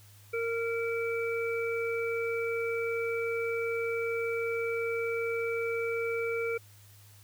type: harmonic tone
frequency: 461.3 Hz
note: A#4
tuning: 18 cents flat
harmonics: 1 / 3 / 5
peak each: -30 / -39 / -36 dBFS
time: 0.33-6.58 s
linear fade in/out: 10 ms
effects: added 102 Hz sine -54 dBFS peak until 7.23 s + white hiss -59 dBFS RMS until 7.23 s